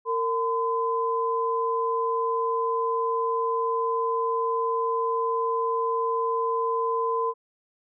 sine tone pair together, 458.3 / 1017 Hz, A#4 / C6, -29 / -50 cents, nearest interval octave + major second, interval 1379 cents, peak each -26 / -25 dBFS, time 0.05-7.34 s, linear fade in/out 50 ms, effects none

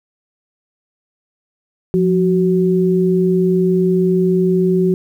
sine tone pair together, 176.94 / 373.4 Hz, F3 / F#4, +23 / +16 cents, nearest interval octave + minor second, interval 1293 cents, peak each -14 dBFS, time 1.94-4.94 s, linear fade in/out 0 ms, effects 8-bit

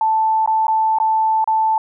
sine tone with dropouts, 880 Hz, A5, in tune, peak -13 dBFS, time 0.01-1.78 s, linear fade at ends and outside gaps 2 ms, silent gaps 0.461-0.475 / 0.669-0.681 / 0.986-1 / 1.443-1.475 s, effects none

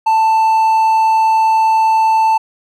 triangle tone, 885 Hz, A5, 10 cents sharp, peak -7 dBFS, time 0.06-2.38 s, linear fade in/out 10 ms, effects none

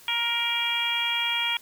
harmonic tone, 470 Hz, A#4, 14 cents sharp, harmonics 2 / 3 / 4 / 5 / 6 / 7, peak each -33 / -36 / -36 / -28 / -33 / -27 dBFS, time 0.08-1.57 s, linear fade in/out 2 ms, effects white hiss -51 dBFS RMS until 1.61 s

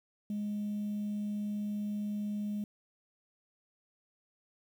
sine tone, 207.7 Hz, G#3, in tune, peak -31 dBFS, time 0.3-2.64 s, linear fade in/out 2 ms, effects tanh soft clip ceiling -30 dBFS + 10-bit

